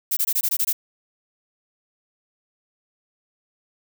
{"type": "noise bursts", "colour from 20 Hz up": "violet", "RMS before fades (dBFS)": -21, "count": 8, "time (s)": [0.11, 0.73], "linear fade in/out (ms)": 10, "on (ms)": 60, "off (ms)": 20, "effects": []}